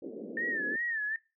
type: band-pass noise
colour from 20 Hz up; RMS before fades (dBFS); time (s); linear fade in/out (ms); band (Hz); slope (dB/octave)
pink; -41; 0.02-0.76; 2; 210 to 520; 48
type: tone with vibrato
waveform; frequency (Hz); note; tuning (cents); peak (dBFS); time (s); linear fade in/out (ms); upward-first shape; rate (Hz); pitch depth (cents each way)
sine; 1795; A6; +34; -30; 0.37-1.16; 2; sine; 2.6; 110
effects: noise-tail reverb RT60 0.3 s tail -23 dB re dry